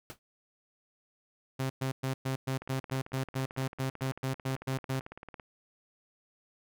pink noise with exponential decay, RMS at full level -40 dBFS, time 0.1-0.19 s, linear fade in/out 0 ms, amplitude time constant 18 ms
sawtooth tone bursts, 132.5 Hz, C3, 22 cents sharp, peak -26 dBFS, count 16, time 1.59-5 s, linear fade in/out 10 ms, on 110 ms, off 110 ms
click train, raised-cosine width 0.5 ms, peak -29 dBFS, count 51, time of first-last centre 2.62-5.398 s, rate 18 Hz
effects none

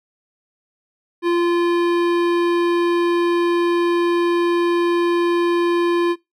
sine tone with hard clipping, 345.3 Hz, F4, 20 cents flat, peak -17 dBFS, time 1.22-6.16 s, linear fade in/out 50 ms, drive 16 dB, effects noise-tail reverb RT60 0.2 s tail -21 dB re dry

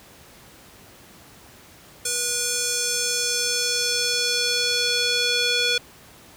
square tone with band-pass filter sweep, 484.7 Hz, B4, 32 cents flat, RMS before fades -23 dBFS, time 2.05-5.78 s, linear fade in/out 5 ms, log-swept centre 7900 to 3600 Hz, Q 1.8, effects pink hiss -48 dBFS RMS until 6.36 s + high-pass 60 Hz 12 dB/octave

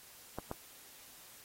clicks, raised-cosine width 1 ms, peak -24 dBFS, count 2, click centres 0.386 / 0.514 s, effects white hiss -56 dBFS RMS until 1.44 s + AAC 48 kbps

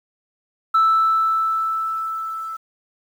sine tone with level ramp, 1318.5 Hz, E6, in tune, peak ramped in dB -10 to -27 dBFS, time 0.74-2.57 s, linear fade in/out 10 ms, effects tanh soft clip ceiling -10 dBFS + 8-bit

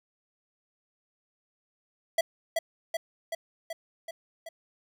square tone with echo, 659.3 Hz, E5, in tune, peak -22 dBFS, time 2.18-2.21 s, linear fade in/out 5 ms, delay 380 ms, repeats 6, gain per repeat -3 dB, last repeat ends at 4.49 s, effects none

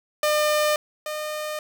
sawtooth tone pair in turn, 603 / 609 Hz, D5 / D#5, +46 / -37 cents, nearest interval unison, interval 17 cents, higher second, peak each -15 / -24 dBFS, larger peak first, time 0.23-0.76 / 1.06-1.59 s, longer neither, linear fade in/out 2 ms, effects 8-bit

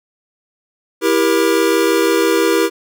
square chord, E diminished, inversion none, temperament just, 329.6 / 395.6 / 474.7 Hz, E4 / G4 / Bb4, 0 / +16 / +31 cents, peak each -17 dBFS, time 1.01-2.7 s, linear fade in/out 50 ms, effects none

